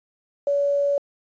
sine tone with quantisation, 568 Hz, C#5, 42 cents sharp, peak -18 dBFS, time 0.47-0.98 s, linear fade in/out 2 ms, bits 8, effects resampled to 16000 Hz

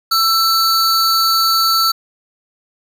square tone pair together, 1335 / 4490 Hz, E6 / C#8, +22 / +21 cents, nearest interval octave + major sixth, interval 2099 cents, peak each -15 dBFS, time 0.11-1.92 s, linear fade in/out 10 ms, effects none

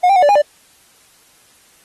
triangle tone with pitch steps, 721 / 788 / 729 / 582 / 817 / 590 Hz, F#5 / G5 / F#5 / D5 / G#5 / D5, -45 / +9 / -26 / -16 / -29 / +8 cents, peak -6 dBFS, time 0.03-0.42 s, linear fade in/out 10 ms, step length 65 ms, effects white hiss -51 dBFS RMS until 1.84 s + AAC 32 kbps

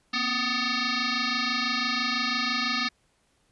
sine tone with frequency modulation, 1232 Hz, D#6, 17 cents flat, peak -24 dBFS, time 0.13-2.89 s, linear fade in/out 10 ms, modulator 498 Hz, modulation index 7.2, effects pink hiss -68 dBFS RMS until 3.51 s + resampled to 24000 Hz

